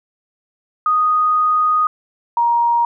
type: tone pair in turn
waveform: sine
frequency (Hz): 1242 / 942.1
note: D#6 / A#5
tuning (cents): -3 / +18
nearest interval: perfect fourth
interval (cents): 479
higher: first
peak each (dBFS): -12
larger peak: neither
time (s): 0.86-1.87 / 2.37-2.85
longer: first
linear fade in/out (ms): 2
effects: none